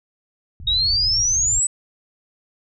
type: low-pass noise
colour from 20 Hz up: pink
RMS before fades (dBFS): -30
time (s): 0.6-1.6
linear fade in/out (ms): 2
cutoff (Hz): 120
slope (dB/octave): 48
type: exponential sweep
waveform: sine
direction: up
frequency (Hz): 3729 to 8050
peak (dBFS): -16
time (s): 0.67-1.67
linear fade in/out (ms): 5
effects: none